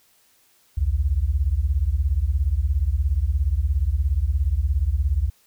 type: beating tone pair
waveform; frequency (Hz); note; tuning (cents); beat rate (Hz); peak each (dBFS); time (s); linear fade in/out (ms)
sine; 61.2 / 78.2; B1 / D#2; -15 / +9; 17; -21 / -21; 0.77-5.3; 10
effects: white hiss -60 dBFS RMS until 5.46 s